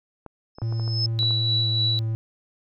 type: clicks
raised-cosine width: 1 ms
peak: -24 dBFS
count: 8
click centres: 0.263 / 0.585 / 0.618 / 0.725 / 0.797 / 0.878 / 1.23 / 1.308 s
type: tone with exponential growth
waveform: sine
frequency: 5210 Hz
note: E8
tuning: 21 cents flat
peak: -20 dBFS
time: 0.55-1.06 s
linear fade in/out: 2 ms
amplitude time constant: 110 ms
type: tone with pitch glide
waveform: triangle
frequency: 113.7 to 111.94 Hz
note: A#2 to A2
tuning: -43 to +30 cents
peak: -21 dBFS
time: 0.62-2.15 s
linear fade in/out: 0 ms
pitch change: -27 cents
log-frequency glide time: 1.04-1.99 s
type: tone with tremolo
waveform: sine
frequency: 3934 Hz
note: B7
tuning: 7 cents flat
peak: -20 dBFS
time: 1.19-1.99 s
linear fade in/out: 0 ms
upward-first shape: sine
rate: 3.4 Hz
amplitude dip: 35%
effects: none